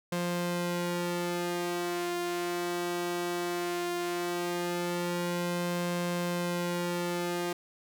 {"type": "tone with flanger", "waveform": "sawtooth", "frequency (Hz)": 175, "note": "F3", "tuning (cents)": 4, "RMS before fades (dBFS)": -32, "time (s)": [0.12, 7.53], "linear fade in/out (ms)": 5, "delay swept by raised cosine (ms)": [1.9, 3.1], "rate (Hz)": 0.17, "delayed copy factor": 0.85, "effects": []}